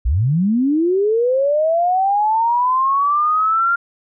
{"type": "linear sweep", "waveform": "sine", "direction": "up", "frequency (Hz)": [50.3, 1400], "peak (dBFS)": -13, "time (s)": [0.05, 3.76], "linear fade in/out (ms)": 10, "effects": []}